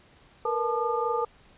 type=tone cluster; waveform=sine; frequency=459.7 / 484 / 872 / 1210 Hz; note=A#4 / B4 / A5 / D#6; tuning=-24 / -35 / -16 / -49 cents; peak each=-30 dBFS; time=0.45-1.25 s; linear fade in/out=5 ms; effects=pink hiss -57 dBFS RMS until 1.57 s + resampled to 8000 Hz